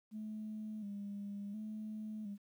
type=tone with vibrato; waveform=sine; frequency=208.6 Hz; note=G#3; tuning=8 cents sharp; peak=-40 dBFS; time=0.11-2.38 s; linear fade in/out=50 ms; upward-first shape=square; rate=0.7 Hz; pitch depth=55 cents each way; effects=tanh soft clip ceiling -37 dBFS + 12-bit